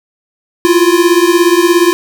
square beating tone pair, 338.2 / 355.2 Hz, E4 / F4, +44 / +29 cents, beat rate 17 Hz, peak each -10 dBFS, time 0.65-1.93 s, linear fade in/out 0 ms, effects none

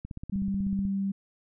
click train, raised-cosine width 5 ms, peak -25 dBFS, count 14, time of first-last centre 0.05-0.852 s, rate 16.2 Hz
sine tone, 196 Hz, G3, in tune, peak -26 dBFS, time 0.32-1.12 s, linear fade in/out 10 ms
effects none

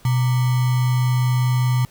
sine tone with sample-and-hold, 125.2 Hz, B2, 24 cents sharp, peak -15 dBFS, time 0.05-1.85 s, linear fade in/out 2 ms, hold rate 1050 Hz, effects pink hiss -51 dBFS RMS until 1.9 s

